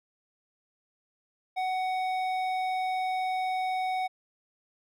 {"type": "tone with hard clipping", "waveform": "sine", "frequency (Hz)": 746, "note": "F#5", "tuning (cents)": 14, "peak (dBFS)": -29, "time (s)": [1.56, 4.08], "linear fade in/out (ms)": 20, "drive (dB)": 10, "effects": []}